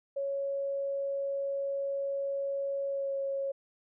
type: tone with pitch glide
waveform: sine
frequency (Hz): 554.4 to 548.7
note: C#5 to C#5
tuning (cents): 0 to -18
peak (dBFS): -30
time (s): 0.16-3.52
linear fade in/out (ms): 10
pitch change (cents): -18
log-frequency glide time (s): 2.88-3.14
effects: none